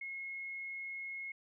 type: tone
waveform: sine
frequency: 2166 Hz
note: C#7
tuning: 41 cents flat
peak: -40 dBFS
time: 0.01-1.32 s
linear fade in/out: 5 ms
effects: none